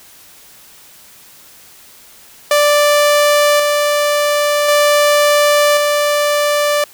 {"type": "tone with tremolo", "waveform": "sawtooth", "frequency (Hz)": 587.3, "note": "D5", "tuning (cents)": 0, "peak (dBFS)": -5, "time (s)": [2.51, 6.84], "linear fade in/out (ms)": 2, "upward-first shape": "square", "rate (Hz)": 0.46, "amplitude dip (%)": 30, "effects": ["white hiss -42 dBFS RMS until 6.93 s"]}